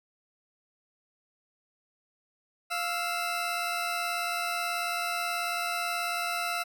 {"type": "tone pair together", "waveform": "20% pulse", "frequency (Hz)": [698.5, 1318.6], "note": ["F5", "E6"], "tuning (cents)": [0, 0], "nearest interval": "major seventh", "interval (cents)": 1100, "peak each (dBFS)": -27, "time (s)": [2.7, 6.64], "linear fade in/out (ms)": 20, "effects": []}